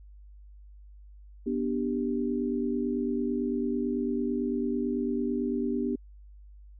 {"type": "chord", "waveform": "sine", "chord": "G major", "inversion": "first", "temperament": "just", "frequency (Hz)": [245, 294, 392], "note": ["B3", "D4", "G4"], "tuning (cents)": [-14, 2, 0], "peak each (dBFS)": [-29, -32, -32], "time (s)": [1.46, 5.96], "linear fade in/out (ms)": 10, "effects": ["added 50 Hz sine -47 dBFS peak until 6.79 s"]}